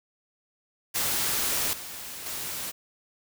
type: noise with level steps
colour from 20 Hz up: white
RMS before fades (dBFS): -27 / -39 / -34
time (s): 0.94-2.72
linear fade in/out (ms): 20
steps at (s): 1.73 / 2.26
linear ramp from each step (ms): 2
effects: none